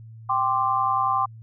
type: chord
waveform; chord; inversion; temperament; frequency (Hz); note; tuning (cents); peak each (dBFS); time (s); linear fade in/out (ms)
sine; G suspended fourth; none; just; 784 / 1045.3 / 1176; G5 / C6 / D6; 0 / -2 / +2; -25 / -23 / -24; 0.29-1.26; 10
effects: added 112 Hz sine -40 dBFS peak until 1.42 s